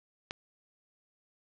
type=click; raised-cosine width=0.2 ms; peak=-18 dBFS; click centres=0.309 s; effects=low-pass 5000 Hz 12 dB/octave